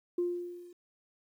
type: tone with level ramp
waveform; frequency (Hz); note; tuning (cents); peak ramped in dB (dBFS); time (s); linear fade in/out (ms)
sine; 351.5; F4; +11; -25 to -50; 0.18-0.73; 5
effects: tanh soft clip ceiling -22 dBFS + 11-bit